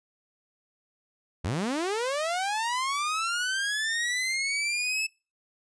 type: linear sweep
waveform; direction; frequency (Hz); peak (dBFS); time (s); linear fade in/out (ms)
sawtooth; up; 71.9 to 2627; -23; 1.44-5.07; 10
effects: noise-tail reverb RT60 0.3 s tail -23 dB re dry + resampled to 22050 Hz